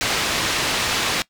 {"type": "low-pass noise", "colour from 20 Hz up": "white", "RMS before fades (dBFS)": -22, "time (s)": [0.01, 1.22], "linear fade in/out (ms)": 0, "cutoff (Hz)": 4500, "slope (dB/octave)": 12, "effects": ["noise-tail reverb RT60 0.1 s tail -20 dB re dry"]}